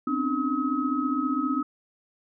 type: tone cluster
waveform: sine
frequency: 256.1 / 271.3 / 300.6 / 1276 Hz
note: C4 / C#4 / D4 / D#6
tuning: -37 / -37 / +40 / +43 cents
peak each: -29 dBFS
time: 0.07-1.63 s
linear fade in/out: 5 ms
effects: none